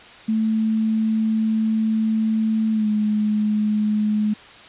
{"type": "tone with pitch glide", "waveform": "sine", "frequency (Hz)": [220, 211.9], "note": ["A3", "G#3"], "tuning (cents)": [0, 35], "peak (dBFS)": -17, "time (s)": [0.28, 4.34], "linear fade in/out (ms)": 10, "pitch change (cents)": -65, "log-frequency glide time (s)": [2.72, 2.88], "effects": ["white hiss -43 dBFS RMS until 4.68 s", "resampled to 8000 Hz"]}